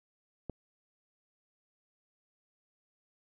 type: click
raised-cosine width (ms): 2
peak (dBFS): -24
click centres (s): 0.497
effects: none